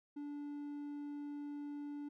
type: tone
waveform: triangle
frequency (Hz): 290.3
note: D4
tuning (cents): -20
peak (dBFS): -40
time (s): 0.16-2.09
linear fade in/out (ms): 10
effects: none